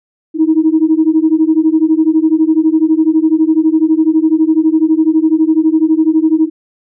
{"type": "beating tone pair", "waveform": "sine", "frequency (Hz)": [311.1, 323.1], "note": ["D#4", "E4"], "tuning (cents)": [0, -35], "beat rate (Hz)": 12, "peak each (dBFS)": -10, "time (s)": [0.34, 6.5], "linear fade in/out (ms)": 50, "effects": ["tanh soft clip ceiling 0 dBFS"]}